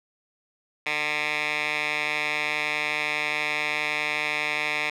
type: tone with band-pass filter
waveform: 10% pulse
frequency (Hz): 150.4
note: D3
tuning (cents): +42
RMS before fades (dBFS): -27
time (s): 0.86-4.9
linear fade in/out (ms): 5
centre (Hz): 2400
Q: 2.4
effects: none

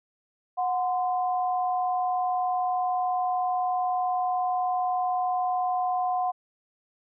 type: tone pair together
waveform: sine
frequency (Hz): 731 / 1032.2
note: F#5 / C6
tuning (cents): -21 / -24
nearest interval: tritone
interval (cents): 597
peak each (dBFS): -24 / -32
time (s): 0.57-6.32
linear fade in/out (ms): 20
effects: none

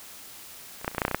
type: clicks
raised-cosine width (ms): 0.5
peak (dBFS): -30 / -17 / -10 / -30 / -20 / -10 / -8 / -7 / -12 / -13 / -7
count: 11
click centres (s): 0.814 / 0.846 / 0.879 / 0.915 / 0.948 / 0.982 / 1.018 / 1.051 / 1.081 / 1.113 / 1.146
effects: white hiss -45 dBFS RMS until 1.2 s

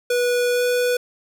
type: tone with pitch glide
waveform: square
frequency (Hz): 488.6 to 492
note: B4 to B4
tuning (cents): -19 to -7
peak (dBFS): -18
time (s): 0.1-0.97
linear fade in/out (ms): 5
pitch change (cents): +12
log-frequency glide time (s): 0.52-0.63
effects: none

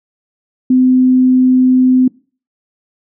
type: tone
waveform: sine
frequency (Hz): 255.7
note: C4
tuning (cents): -40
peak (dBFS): -6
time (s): 0.7-2.08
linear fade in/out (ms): 5
effects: noise-tail reverb RT60 0.4 s tail -23 dB re dry

